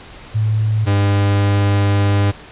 sine / 45% pulse tone pair in turn, 108.3 / 100.61 Hz, A2 / G2, -27 / +46 cents, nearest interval minor second, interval 127 cents, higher first, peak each -13 / -12 dBFS, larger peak second, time 0.34-0.86 / 0.86-2.32 s, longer second, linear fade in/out 20 ms, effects pink hiss -38 dBFS RMS until 2.51 s + resampled to 8000 Hz

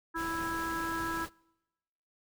harmonic tone, 329.6 Hz, E4, in tune, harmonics 1 / 3 / 4 / 5, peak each -38 / -38 / -38 / -38 dBFS, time 0.14-1.26 s, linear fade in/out 20 ms
pink noise, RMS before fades -43 dBFS, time 0.15-1.3 s, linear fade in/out 50 ms
effects noise-tail reverb RT60 1.0 s tail -26 dB re dry

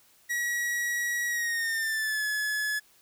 45% pulse tone with pitch glide, 1916 to 1707 Hz, A#6 to G#6, +47 to +47 cents, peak -27 dBFS, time 0.29-2.8 s, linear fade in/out 20 ms, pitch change -200 cents, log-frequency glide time 1.28-2.25 s, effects white hiss -61 dBFS RMS until 3.01 s

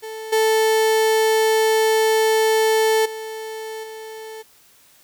35% pulse tone with level steps, 440 Hz, A4, in tune, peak -28 / -13 / -27 / -31 dBFS, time 0.02-4.43 s, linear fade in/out 20 ms, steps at 0.32 / 3.05 / 3.83 s, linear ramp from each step 10 ms, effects white hiss -53 dBFS RMS until 5.03 s

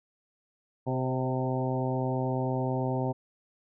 harmonic tone with a mistuned harmonic, 129.1 Hz, C3, 23 cents flat, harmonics 1 / 2 / 3 / 4 / 5 / 6 / 7, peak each -30 / -33 / -35 / -36 / -37 / -38 / -38 dBFS, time 0.86-3.13 s, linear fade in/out 20 ms, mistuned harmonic 4, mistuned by +20 cents, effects none

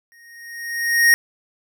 square tone with exponential growth, 1864.7 Hz, A#6, in tune, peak -9 dBFS, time 0.12-1.14 s, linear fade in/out 0 ms, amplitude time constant 220 ms, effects none

